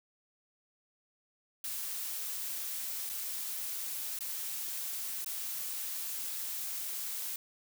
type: noise with dropouts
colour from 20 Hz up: blue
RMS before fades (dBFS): -38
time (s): 1.64-7.36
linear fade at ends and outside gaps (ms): 2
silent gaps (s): 3.093-3.097 / 4.19-4.207 / 5.246-5.261
effects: none